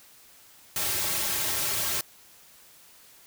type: noise with comb filter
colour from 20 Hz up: white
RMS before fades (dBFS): -28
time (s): 0.76-2.01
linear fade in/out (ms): 2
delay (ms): 4.1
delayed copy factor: -0.8
effects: white hiss -54 dBFS RMS until 3.26 s